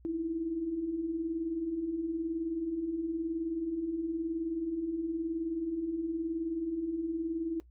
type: beating tone pair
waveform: sine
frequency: 311.1 / 330.1 Hz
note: D#4 / E4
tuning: 0 / +2 cents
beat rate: 19 Hz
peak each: -40 / -31 dBFS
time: 0.05-7.6 s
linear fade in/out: 0 ms
effects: noise-tail reverb RT60 0.1 s tail -17 dB re dry + added 60 Hz sine -55 dBFS peak until 7.7 s